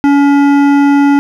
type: tone with hard clipping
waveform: sine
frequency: 283.1 Hz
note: C#4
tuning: 37 cents sharp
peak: -7 dBFS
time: 0.04-1.19 s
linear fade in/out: 0 ms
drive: 13 dB
effects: none